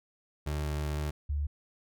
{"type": "tone pair in turn", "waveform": ["30% pulse", "sine"], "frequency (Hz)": [74.6, 72.81], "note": ["D2", "D2"], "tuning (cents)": [28, -14], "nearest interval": "unison", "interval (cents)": 42, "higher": "first", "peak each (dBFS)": -28, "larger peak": "neither", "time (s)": [[0.46, 1.11], [1.29, 1.47]], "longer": "first", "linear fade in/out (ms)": 10, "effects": []}